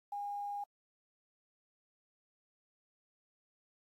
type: tone with quantisation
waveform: sine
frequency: 814 Hz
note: G#5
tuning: 35 cents flat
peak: -37 dBFS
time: 0.12-0.64 s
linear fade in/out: 5 ms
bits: 11
effects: AAC 48 kbps